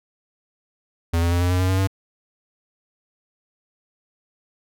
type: tone with pitch steps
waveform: square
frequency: 83.8 / 85.46 / 87.16 / 88.89 / 90.65 / 92.45 / 94.28 / 96.15 Hz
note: E2 / F2 / F2 / F2 / F#2 / F#2 / F#2 / G2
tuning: +29 / -37 / -3 / +31 / -35 / -1 / +33 / -33 cents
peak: -18 dBFS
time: 1.13-1.874 s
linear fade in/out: 10 ms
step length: 93 ms
effects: none